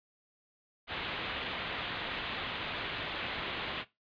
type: low-pass noise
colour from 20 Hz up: white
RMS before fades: -38 dBFS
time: 0.87-3.85 s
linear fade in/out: 50 ms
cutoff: 3700 Hz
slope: 48 dB/octave
effects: noise-tail reverb RT60 0.2 s tail -17 dB re dry + resampled to 11025 Hz